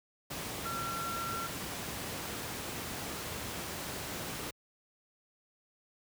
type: tone in noise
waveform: sine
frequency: 1362 Hz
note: F6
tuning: 44 cents flat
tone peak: -36 dBFS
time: 0.65-1.47 s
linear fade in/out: 10 ms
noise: pink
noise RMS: -39 dBFS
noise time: 0.3-4.51 s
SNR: 0 dB
effects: high-pass 80 Hz 12 dB/octave